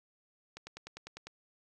click train, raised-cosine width 0.2 ms, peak -28 dBFS, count 8, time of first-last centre 0.57-1.27 s, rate 10 Hz, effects none

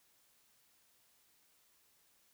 silence, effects white hiss -71 dBFS RMS until 2.33 s

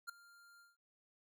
square tone with ADSR envelope, 1396.9 Hz, F6, in tune, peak -40 dBFS, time 0.07-0.77 s, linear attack 23 ms, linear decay 6 ms, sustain -21 dB, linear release 170 ms, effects none

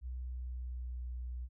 sine tone with pitch glide, 62.5 to 61.39 Hz, B1 to B1, +21 to -10 cents, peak -38 dBFS, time 0.01-1.49 s, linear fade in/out 50 ms, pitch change -31 cents, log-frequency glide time 0.21-1.03 s, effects none

